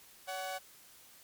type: tone pair together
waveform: sawtooth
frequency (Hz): 566 / 748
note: C#5 / F#5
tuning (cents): +36 / +19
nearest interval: perfect fourth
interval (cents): 483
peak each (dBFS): -38 / -35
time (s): 0.27-0.59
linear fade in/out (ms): 20
effects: white hiss -58 dBFS RMS until 1.23 s + MP3 96 kbps